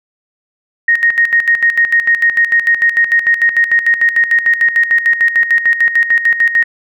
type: tone with tremolo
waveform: sine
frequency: 1864.7 Hz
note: A#6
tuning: in tune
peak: -6 dBFS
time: 0.88-6.64 s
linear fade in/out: 5 ms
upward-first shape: square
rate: 6.7 Hz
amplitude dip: 70%
effects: none